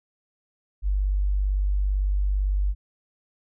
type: tone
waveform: sine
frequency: 48.92 Hz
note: G1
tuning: 3 cents flat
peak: -20 dBFS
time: 0.82-2.75 s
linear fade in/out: 50 ms
effects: none